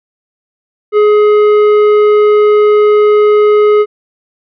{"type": "tone with tanh clipping", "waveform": "triangle", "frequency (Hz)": 420, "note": "G#4", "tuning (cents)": 19, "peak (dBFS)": -6, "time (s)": [0.92, 3.86], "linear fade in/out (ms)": 50, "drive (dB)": 14, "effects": []}